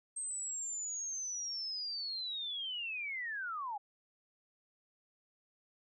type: linear sweep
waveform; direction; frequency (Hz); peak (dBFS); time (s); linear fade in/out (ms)
sine; down; 8372 to 786; -37; 0.16-3.78; 10
effects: none